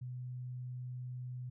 sine tone, 125.3 Hz, B2, 25 cents sharp, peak -40 dBFS, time 0.01-1.5 s, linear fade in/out 10 ms, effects none

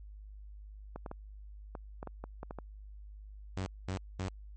clicks, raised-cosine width 1 ms, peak -27 dBFS, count 10, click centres 0.96 / 1.062 / 1.114 / 1.752 / 2.029 / 2.073 / 2.24 / 2.431 / 2.509 / 2.587 s
sawtooth tone bursts, 94 Hz, F#2, 28 cents sharp, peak -30 dBFS, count 3, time 3.57-4.283 s, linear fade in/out 0 ms, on 91 ms, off 220 ms
effects added 51 Hz sine -46 dBFS peak until 4.56 s + MP3 32 kbps

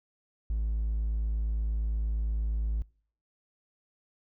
triangle tone, 54.3 Hz, A1, 22 cents flat, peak -24 dBFS, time 0.5-2.82 s, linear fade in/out 0 ms, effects noise-tail reverb RT60 0.5 s tail -26 dB re dry + tanh soft clip ceiling -21 dBFS

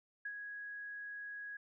sine tone with ADSR envelope, 1661.2 Hz, G#6, in tune, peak -38 dBFS, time 0.25-1.57 s, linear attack 6 ms, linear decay 61 ms, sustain -5 dB, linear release 5 ms, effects none

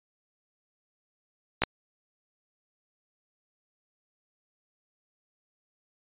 clicks, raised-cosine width 0.3 ms, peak -8 dBFS, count 2, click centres 1.62 / 1.636 s, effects resampled to 8000 Hz

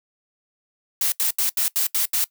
blue noise bursts, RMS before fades -21 dBFS, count 7, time 1.01-2.242 s, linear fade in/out 2 ms, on 110 ms, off 77 ms, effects noise-tail reverb RT60 0.1 s tail -20 dB re dry

